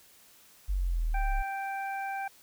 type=exponential sweep; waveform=sine; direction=down; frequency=49 to 32.7 Hz; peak=-26 dBFS; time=0.68-1.43 s; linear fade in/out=20 ms
type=harmonic tone; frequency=784 Hz; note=G5; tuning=in tune; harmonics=1 / 2 / 3; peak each=-33 / -39 / -43 dBFS; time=1.14-2.28 s; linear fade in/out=5 ms
effects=white hiss -58 dBFS RMS until 2.42 s